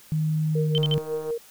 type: tone with pitch glide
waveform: sine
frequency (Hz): 155.5 to 150.03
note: D#3 to D3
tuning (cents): -1 to +37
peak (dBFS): -21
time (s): 0.12-0.98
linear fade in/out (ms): 0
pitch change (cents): -62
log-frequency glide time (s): 0.59-0.86
type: tone with tremolo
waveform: sine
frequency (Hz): 466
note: A#4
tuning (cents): -1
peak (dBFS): -23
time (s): 0.55-1.38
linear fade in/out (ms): 5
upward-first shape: triangle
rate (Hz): 5.5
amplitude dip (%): 85
type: tone bursts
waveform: sine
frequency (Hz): 3095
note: G7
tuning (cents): -23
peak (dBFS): -23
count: 3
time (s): 0.75-0.941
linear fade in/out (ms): 0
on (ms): 29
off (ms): 52
type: click train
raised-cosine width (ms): 1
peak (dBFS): -27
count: 83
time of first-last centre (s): 0.78-1.306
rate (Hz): 156
effects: white hiss -51 dBFS RMS until 1.5 s